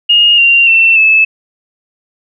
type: tone with pitch steps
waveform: sine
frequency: 2852 / 2769 / 2689 / 2611 Hz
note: F7 / F7 / E7 / E7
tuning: +36 / -15 / +34 / -17 cents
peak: -4 dBFS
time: 0.09-1.25 s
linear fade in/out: 10 ms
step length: 290 ms
effects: none